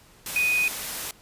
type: tone in noise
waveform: sine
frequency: 2489 Hz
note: D#7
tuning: in tune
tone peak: -20 dBFS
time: 0.36-0.68 s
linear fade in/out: 2 ms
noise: white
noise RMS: -32 dBFS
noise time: 0.26-1.11 s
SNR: +9 dB
effects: pink hiss -54 dBFS RMS until 1.21 s + resampled to 32000 Hz